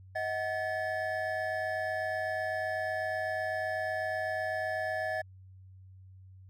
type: tone cluster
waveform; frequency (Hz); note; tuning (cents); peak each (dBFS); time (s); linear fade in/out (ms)
triangle; 634 / 742 / 1729; D#5 / F#5 / A6; +32 / +5 / -31; -32 / -35 / -34; 0.15-5.22; 10
effects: added 94 Hz sine -50 dBFS peak until 6.49 s